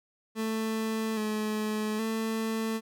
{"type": "tone with pitch steps", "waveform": "30% pulse", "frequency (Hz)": [221.1, 214.3, 222.5], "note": ["A3", "A3", "A3"], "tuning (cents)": [9, -45, 20], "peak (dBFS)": -26, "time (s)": [0.35, 2.81], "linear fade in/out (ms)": 50, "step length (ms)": 820, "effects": []}